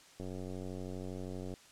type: click train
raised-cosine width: 2 ms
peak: -30 dBFS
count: 125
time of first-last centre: 0.2-1.539 s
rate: 92.6 Hz
effects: white hiss -59 dBFS RMS until 1.71 s + low-pass 8000 Hz 12 dB/octave